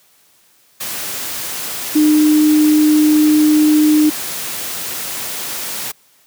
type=tone in noise; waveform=sine; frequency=304.2 Hz; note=D#4; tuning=39 cents flat; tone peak=-8 dBFS; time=1.95-4.1 s; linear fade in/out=10 ms; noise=white; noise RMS=-24 dBFS; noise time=0.8-5.92 s; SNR=+13 dB; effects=white hiss -53 dBFS RMS until 6.26 s + high-pass 100 Hz 12 dB/octave